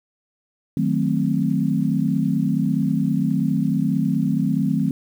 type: chord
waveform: sine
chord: D# diminished seventh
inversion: none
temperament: equal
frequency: 155.56 / 185 / 220 / 261.6 Hz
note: D#3 / F#3 / A3 / C4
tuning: 0 / 0 / 0 / 0 cents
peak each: -23 dBFS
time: 0.77-4.91 s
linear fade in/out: 2 ms
effects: 8-bit